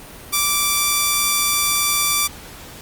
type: tone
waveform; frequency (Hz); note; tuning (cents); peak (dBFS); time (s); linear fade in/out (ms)
5% pulse; 1169; D6; -8; -4; 0.32-2.28; 20
effects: pink hiss -38 dBFS RMS until 2.81 s + Opus 32 kbps